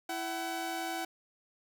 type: tone pair together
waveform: sawtooth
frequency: 331.8 / 755 Hz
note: E4 / F#5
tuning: +11 / +35 cents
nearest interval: octave + major second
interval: 1424 cents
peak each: -35 / -32 dBFS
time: 0.09-1.05 s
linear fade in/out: 5 ms
effects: none